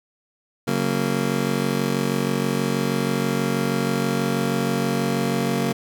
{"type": "chord", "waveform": "25% pulse", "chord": "F# major", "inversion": "second", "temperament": "just", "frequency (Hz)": [138.75, 185, 231.2], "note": ["C#3", "F#3", "A#3"], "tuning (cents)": [2, 0, -14], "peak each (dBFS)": [-22, -22, -20], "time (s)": [0.67, 5.73], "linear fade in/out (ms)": 10, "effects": []}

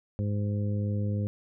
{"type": "harmonic tone", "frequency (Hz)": 103, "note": "G#2", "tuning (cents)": -14, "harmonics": [1, 2, 3, 4, 5], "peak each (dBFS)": [-27, -33, -42, -44, -41], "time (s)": [0.19, 1.27], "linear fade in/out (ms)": 0, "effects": []}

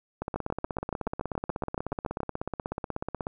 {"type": "two click trains", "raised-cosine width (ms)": 1, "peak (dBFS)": [-17, -16], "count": [51, 14], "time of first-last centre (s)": [[0.22, 3.269], [0.36, 2.204]], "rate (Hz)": [16.4, 7.05], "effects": []}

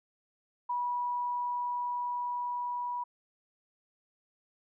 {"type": "tone with level ramp", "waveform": "sine", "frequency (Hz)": 975, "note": "B5", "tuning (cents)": -23, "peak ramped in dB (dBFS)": [-29, -32], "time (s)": [0.69, 3.04], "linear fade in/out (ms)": 10, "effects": []}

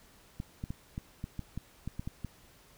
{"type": "clicks", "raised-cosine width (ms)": 5, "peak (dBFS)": -24, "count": 11, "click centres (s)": [0.401, 0.639, 0.705, 0.979, 1.241, 1.393, 1.576, 1.876, 1.995, 2.075, 2.247], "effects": ["pink hiss -60 dBFS RMS until 2.77 s"]}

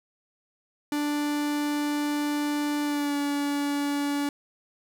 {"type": "tone with pitch glide", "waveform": "45% pulse", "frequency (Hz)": [293.7, 286.7], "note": ["D4", "D4"], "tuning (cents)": [0, -42], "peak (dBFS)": -25, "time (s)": [0.92, 4.29], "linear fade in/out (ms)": 2, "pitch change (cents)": -42, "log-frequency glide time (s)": [2.84, 3.16], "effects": []}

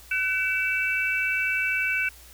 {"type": "tone cluster", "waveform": "sine", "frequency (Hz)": [1506, 2294, 2662], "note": ["F#6", "D7", "E7"], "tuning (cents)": [30, -41, 16], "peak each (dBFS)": -27, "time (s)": [0.11, 2.09], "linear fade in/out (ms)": 5, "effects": ["added 60 Hz sine -50 dBFS peak until 2.33 s", "white hiss -50 dBFS RMS until 2.33 s"]}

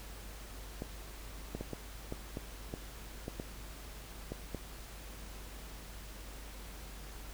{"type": "clicks", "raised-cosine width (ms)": 2, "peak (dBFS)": -25, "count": 11, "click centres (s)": [0.821, 1.55, 1.61, 1.733, 2.124, 2.371, 2.739, 3.281, 3.399, 4.32, 4.547], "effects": ["added 50 Hz sine -47 dBFS peak until 7.33 s", "pink hiss -51 dBFS RMS until 7.33 s"]}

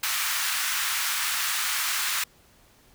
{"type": "high-pass noise", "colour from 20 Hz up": "pink", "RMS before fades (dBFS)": -27, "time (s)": [0.03, 2.24], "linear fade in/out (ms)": 5, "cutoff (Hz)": 1200, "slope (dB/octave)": 24, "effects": ["pink hiss -58 dBFS RMS until 2.94 s"]}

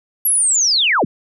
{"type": "linear sweep", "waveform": "sine", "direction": "down", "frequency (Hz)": [11580, 103.83], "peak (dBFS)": -12, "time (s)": [0.25, 1.05], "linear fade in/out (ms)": 5, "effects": []}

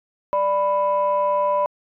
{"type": "tone pair together", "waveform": "sine", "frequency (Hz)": [589.3, 992], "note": ["D5", "B5"], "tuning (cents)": [6, 7], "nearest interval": "major sixth", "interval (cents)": 901, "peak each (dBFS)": -19, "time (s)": [0.33, 1.66], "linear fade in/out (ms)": 0, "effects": ["tanh soft clip ceiling -11 dBFS"]}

